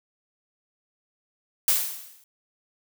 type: noise with exponential decay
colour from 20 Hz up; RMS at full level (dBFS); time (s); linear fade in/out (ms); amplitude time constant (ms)
blue; -18; 1.68-2.24; 1; 120
effects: none